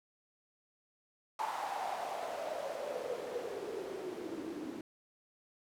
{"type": "noise with band-pass filter sweep", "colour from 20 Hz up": "white", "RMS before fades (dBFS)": -40, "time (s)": [1.39, 4.81], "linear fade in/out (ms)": 2, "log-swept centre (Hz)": [900, 290], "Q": 6.5, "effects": []}